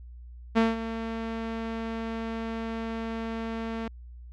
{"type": "tone with ADSR envelope", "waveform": "sawtooth", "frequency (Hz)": 226.2, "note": "A3", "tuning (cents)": 48, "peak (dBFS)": -14, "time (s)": [0.55, 3.88], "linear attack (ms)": 25, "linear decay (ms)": 180, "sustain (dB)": -13, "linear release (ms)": 4, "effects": ["added 60 Hz sine -42 dBFS peak until 4.32 s", "low-pass 3000 Hz 12 dB/octave"]}